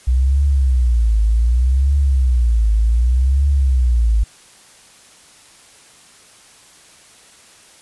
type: tone with vibrato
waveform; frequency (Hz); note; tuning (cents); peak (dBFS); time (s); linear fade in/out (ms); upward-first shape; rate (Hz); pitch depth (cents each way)
sine; 61.4; B1; -9; -11; 0.07-4.24; 10; triangle; 0.66; 260
effects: white hiss -46 dBFS RMS until 7.81 s + resampled to 24000 Hz